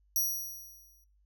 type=tone with exponential decay; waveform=15% pulse; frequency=5780 Hz; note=F#8; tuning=41 cents flat; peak=-19 dBFS; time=0.16-1.04 s; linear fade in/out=1 ms; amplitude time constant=190 ms; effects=noise-tail reverb RT60 0.3 s tail -17 dB re dry + added 50 Hz sine -64 dBFS peak until 1.25 s